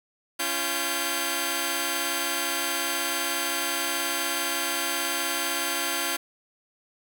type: tone cluster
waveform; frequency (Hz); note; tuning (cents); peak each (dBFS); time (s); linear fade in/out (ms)
5% pulse; 278.3 / 343.1 / 1573; C#4 / F4 / G6; +7 / -31 / +6; -21 / -18 / -18; 0.39-6.17; 10
effects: none